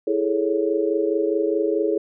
sine chord, A major seventh, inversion second, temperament equal, 329.6 / 415.3 / 440 / 554.4 Hz, E4 / G#4 / A4 / C#5, 0 / 0 / 0 / 0 cents, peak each -24 / -22 / -25 / -27 dBFS, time 0.07-1.98 s, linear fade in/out 5 ms, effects none

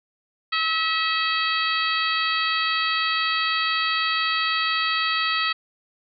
harmonic tone, 646 Hz, E5, 35 cents flat, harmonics 2 / 3 / 4 / 5 / 6 / 7, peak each -25 / -27 / -28 / -29 / -30 / -30 dBFS, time 0.52-5.53 s, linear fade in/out 10 ms, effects none

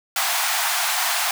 pink high-pass noise, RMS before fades -22 dBFS, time 0.16-1.31 s, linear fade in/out 2 ms, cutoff 670 Hz, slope 96 dB/octave, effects none

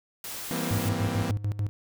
white noise, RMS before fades -37 dBFS, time 0.24-0.89 s, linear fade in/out 2 ms
sawtooth chord, C dominant seventh, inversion first, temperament equal with one note detuned, 164.81 / 196 / 237.4 / 261.6 Hz, E3 / G3 / Bb3 / C4, 0 / 0 / +32 / 0 cents, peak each -29 / -33 / -29 / -31 dBFS, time 0.51-1.31 s, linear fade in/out 0 ms
triangle tone with tremolo, 102.9 Hz, G#2, 16 cents flat, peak -22 dBFS, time 0.71-1.69 s, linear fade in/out 0 ms, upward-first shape square, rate 6.8 Hz, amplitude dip 75%
effects none

